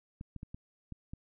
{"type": "clicks", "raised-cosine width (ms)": 5, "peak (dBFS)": -30, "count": 6, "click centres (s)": [0.211, 0.363, 0.431, 0.545, 0.923, 1.135], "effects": []}